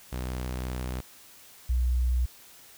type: tone pair in turn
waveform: sawtooth / sine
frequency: 62.9 / 61.75 Hz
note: B1 / B1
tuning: +32 / 0 cents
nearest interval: unison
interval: 32 cents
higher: first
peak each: -27 / -22 dBFS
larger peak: second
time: 0.12-1.01 / 1.69-2.26 s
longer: first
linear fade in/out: 10 ms
effects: white hiss -52 dBFS RMS until 2.77 s